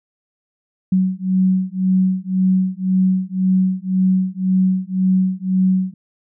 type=beating tone pair; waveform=sine; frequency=186 / 187.9 Hz; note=F#3 / F#3; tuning=+9 / +27 cents; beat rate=1.9 Hz; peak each=-17 dBFS; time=0.92-5.94 s; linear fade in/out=5 ms; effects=none